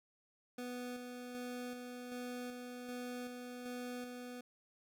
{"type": "tone with tremolo", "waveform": "25% pulse", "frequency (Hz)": 247, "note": "B3", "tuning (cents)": 0, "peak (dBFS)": -38, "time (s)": [0.58, 4.41], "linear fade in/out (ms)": 5, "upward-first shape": "square", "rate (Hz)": 1.3, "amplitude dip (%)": 35, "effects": []}